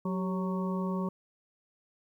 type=harmonic tone with a mistuned harmonic; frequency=185 Hz; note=F#3; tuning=in tune; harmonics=1 / 2 / 3 / 5 / 6; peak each=-30 / -38 / -41 / -42 / -41 dBFS; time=0.05-1.09 s; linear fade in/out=5 ms; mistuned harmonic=2; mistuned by=+77 cents; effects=11-bit